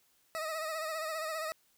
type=tone with vibrato; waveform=20% pulse; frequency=633 Hz; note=D#5; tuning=30 cents sharp; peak=-30 dBFS; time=0.35-1.52 s; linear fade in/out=0 ms; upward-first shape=sine; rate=15 Hz; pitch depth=53 cents each way; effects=white hiss -70 dBFS RMS until 1.77 s